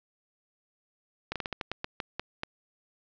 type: slowing click train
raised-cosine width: 0.3 ms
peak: -16 dBFS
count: 11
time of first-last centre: 1.32-2.434 s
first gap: 37 ms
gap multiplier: 1.23
effects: resampled to 16000 Hz + 9-bit